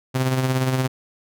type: tone with tremolo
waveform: sawtooth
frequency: 130 Hz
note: C3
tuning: 11 cents flat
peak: -13 dBFS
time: 0.14-0.88 s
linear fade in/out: 20 ms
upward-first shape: sine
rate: 17 Hz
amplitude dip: 45%
effects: none